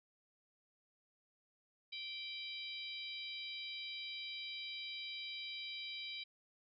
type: harmonic tone with a mistuned harmonic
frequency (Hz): 780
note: G5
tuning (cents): -9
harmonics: 3 / 4 / 5 / 6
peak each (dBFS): -48 / -49 / -47 / -52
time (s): 1.92-6.24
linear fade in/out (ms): 10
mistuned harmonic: 6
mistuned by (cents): +51
effects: none

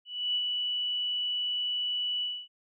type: tone with ADSR envelope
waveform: sine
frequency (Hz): 2957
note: F#7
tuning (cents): -2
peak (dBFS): -25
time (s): 0.05-2.48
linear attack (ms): 300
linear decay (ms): 59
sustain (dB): -3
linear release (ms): 260
effects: none

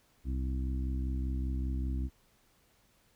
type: harmonic tone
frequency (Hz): 65.1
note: C2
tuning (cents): -8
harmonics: 1 / 2 / 3 / 4 / 5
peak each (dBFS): -31 / -42 / -45 / -42 / -47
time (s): 0.24-2.1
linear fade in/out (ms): 50
effects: pink hiss -68 dBFS RMS until 3.15 s

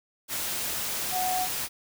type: tone in noise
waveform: sine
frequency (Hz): 737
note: F#5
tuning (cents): -7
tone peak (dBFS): -26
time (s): 1.11-1.48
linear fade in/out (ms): 50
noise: white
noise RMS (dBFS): -31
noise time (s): 0.28-1.69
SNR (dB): +2
effects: none

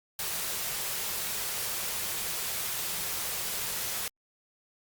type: band-stop noise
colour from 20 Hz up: white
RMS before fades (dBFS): -33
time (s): 0.19-4.08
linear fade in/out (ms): 2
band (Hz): 230 to 330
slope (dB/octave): 96
effects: Opus 48 kbps

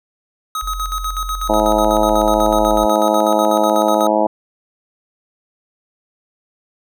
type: tone with tremolo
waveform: square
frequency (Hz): 1268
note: D#6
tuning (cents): +32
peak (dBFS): -20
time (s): 0.55-4.07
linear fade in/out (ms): 2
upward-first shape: square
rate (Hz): 8.1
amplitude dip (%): 65
type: tone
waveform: sine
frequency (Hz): 43.65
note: F1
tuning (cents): 0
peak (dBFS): -23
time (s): 0.62-2.86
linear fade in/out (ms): 10
type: harmonic tone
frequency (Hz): 106.8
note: G#2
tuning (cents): +49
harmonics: 2 / 3 / 4 / 5 / 6 / 7 / 8 / 9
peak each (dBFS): -23 / -20 / -27 / -19 / -17 / -23 / -19 / -24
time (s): 1.49-4.27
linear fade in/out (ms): 5
effects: none

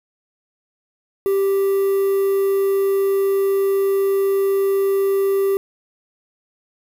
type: tone with quantisation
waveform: triangle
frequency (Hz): 392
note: G4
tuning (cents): 0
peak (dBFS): -13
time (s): 1.26-5.57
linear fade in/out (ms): 0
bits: 6
effects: none

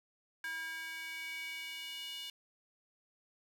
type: tone with high-pass filter sweep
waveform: square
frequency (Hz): 323.2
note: E4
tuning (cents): -34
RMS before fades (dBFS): -43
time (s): 0.44-2.3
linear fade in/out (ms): 2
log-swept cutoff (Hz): 1600 to 3100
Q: 4.6
effects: none

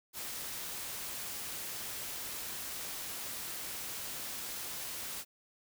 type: noise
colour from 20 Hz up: white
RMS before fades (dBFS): -41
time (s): 0.13-5.25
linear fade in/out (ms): 50
effects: none

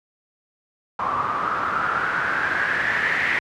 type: noise with low-pass filter sweep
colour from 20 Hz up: white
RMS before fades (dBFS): -23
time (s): 0.99-3.39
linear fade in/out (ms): 2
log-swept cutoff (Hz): 1100 to 2000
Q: 7.2
effects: high-pass 80 Hz 12 dB/octave

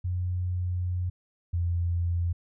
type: tone pair in turn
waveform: sine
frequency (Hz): 89.9 / 86.34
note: F#2 / F2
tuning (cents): -49 / -19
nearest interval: minor second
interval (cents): 70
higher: first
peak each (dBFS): -26 / -24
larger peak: second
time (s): 0.04-1.1 / 1.53-2.33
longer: first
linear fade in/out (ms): 10
effects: none

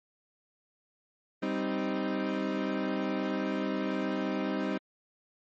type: chord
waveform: 30% pulse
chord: C minor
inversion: second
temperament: equal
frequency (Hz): 196 / 261.6 / 311.1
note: G3 / C4 / Eb4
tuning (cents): 0 / 0 / 0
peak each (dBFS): -31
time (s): 1.42-4.78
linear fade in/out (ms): 10
effects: low-pass 3000 Hz 12 dB/octave + MP3 32 kbps

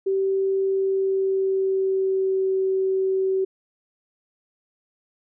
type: tone with pitch glide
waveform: sine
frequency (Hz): 386.7 to 381.2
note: G4 to G4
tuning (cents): -24 to -48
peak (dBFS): -19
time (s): 0.06-3.45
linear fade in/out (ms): 10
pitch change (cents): -24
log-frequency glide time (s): 0.63-2.52
effects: none

